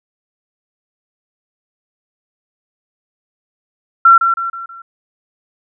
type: tone with echo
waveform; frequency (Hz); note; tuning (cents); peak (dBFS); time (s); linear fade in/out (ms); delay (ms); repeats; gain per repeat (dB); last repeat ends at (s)
sine; 1359; F6; -48; -3; 4.05-4.18; 5; 160; 4; -7; 4.82
effects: none